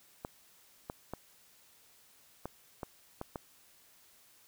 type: clicks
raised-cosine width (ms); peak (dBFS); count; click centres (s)
1; -24; 7; 0.249 / 0.899 / 1.136 / 2.456 / 2.832 / 3.214 / 3.358
effects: white hiss -63 dBFS RMS until 4.47 s